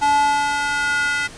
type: tone with high-pass filter sweep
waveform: square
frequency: 287.7 Hz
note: D4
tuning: 36 cents flat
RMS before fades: -19 dBFS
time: 0.01-1.28 s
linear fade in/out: 20 ms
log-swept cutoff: 780 to 1700 Hz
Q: 3.9
effects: pink hiss -39 dBFS RMS until 1.37 s + resampled to 22050 Hz